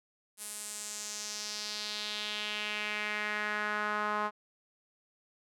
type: tone with band-pass filter sweep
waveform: sawtooth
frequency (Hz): 210.2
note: G#3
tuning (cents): +21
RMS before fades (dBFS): -36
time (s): 0.37-4.31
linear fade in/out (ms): 50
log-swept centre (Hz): 10000 to 1100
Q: 2.6
effects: none